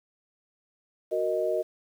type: chord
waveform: sine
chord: D# minor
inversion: first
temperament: equal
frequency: 370 / 466.2 / 622.3 Hz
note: F#4 / A#4 / D#5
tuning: 0 / 0 / 0 cents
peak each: -30 / -30 / -27 dBFS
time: 1.11-1.63 s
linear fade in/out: 20 ms
effects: 9-bit